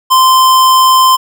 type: tone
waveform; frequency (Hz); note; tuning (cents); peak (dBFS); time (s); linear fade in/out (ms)
square; 1038; C6; -14; -5; 0.1-1.17; 20
effects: none